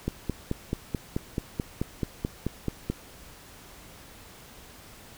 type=click train; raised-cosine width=3 ms; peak=-14 dBFS; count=14; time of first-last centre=0.08-2.9 s; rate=4.61 Hz; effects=pink hiss -49 dBFS RMS until 5.17 s